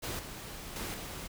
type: noise with level steps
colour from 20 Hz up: pink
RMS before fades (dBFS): -37 / -44 / -38 / -42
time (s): 0.02-1.28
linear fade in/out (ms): 20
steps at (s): 0.19 / 0.76 / 0.94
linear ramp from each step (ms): 2
effects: none